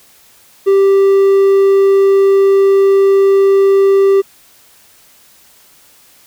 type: tone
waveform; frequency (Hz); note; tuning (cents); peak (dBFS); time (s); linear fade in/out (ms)
triangle; 392; G4; 0; -4; 0.66-4.22; 20
effects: white hiss -46 dBFS RMS until 6.26 s